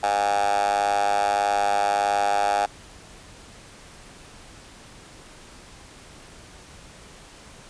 10% pulse tone with high-pass filter, 101.6 Hz, G#2, 38 cents flat, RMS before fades -22 dBFS, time 0.03-2.66 s, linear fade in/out 5 ms, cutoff 780 Hz, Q 9.5, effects pink hiss -46 dBFS RMS until 7.69 s + resampled to 22050 Hz

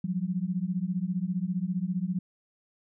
sine beating tone pair, 174.61 / 189.61 Hz, F3 / F#3, 0 / +43 cents, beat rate 15 Hz, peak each -30 dBFS, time 0.04-2.19 s, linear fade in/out 5 ms, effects none

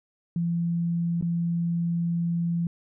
sine tone with dropouts, 170 Hz, F3, 46 cents flat, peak -23 dBFS, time 0.36-2.67 s, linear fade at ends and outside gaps 2 ms, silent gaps 1.212-1.224 s, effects none

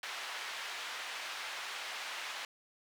white band-pass noise, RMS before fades -42 dBFS, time 0.03-2.45 s, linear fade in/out 2 ms, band 840 to 3100 Hz, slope 12 dB/octave, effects none

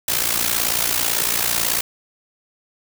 white noise with amplitude modulation, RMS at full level -17 dBFS, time 0.08-1.81 s, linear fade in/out 5 ms, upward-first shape sine, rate 58.1 Hz, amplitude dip 75%, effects none

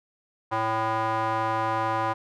square tone with band-pass filter, 111.1 Hz, A2, 17 cents sharp, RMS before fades -26 dBFS, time 0.51-2.14 s, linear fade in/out 20 ms, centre 980 Hz, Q 2.6, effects none

